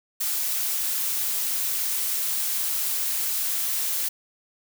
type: noise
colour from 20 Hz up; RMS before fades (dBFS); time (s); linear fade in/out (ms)
blue; -26; 0.2-4.09; 10
effects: none